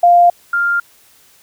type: tone pair in turn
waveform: sine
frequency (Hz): 699 / 1398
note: F5 / F6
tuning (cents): +1 / +1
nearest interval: octave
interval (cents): 1200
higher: second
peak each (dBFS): -5 / -12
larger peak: first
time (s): 0.03-0.3 / 0.53-0.8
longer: neither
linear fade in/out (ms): 5
effects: white hiss -49 dBFS RMS until 1.42 s